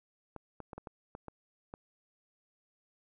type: clicks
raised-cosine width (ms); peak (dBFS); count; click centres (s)
1; -29; 8; 0.363 / 0.603 / 0.732 / 0.78 / 0.872 / 1.151 / 1.283 / 1.739
effects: none